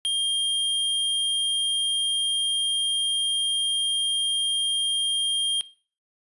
square tone, 3210 Hz, G7, 40 cents sharp, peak -22 dBFS, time 0.05-5.61 s, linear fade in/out 0 ms, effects noise-tail reverb RT60 0.4 s tail -18 dB re dry + resampled to 24000 Hz

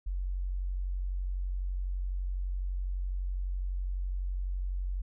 sine tone, 45.97 Hz, F#1, 10 cents flat, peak -30 dBFS, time 0.06-5.02 s, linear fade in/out 10 ms, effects none

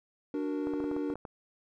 triangle chord, D augmented, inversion none, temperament equal, 293.7 / 370 / 466.2 Hz, D4 / F#4 / A#4, 0 / 0 / 0 cents, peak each -30 / -36 / -36 dBFS, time 0.34-1.14 s, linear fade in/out 2 ms
clicks, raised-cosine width 1 ms, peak -27 dBFS, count 9, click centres 0.671 / 0.737 / 0.803 / 0.842 / 0.914 / 0.965 / 1.102 / 1.156 / 1.252 s
effects none

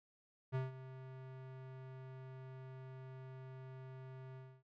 square tone with ADSR envelope, 130.81 Hz, C3, in tune, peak -35 dBFS, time 0.52-4.63 s, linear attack 32 ms, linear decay 160 ms, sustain -15 dB, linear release 270 ms, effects low-pass 2000 Hz 12 dB/octave

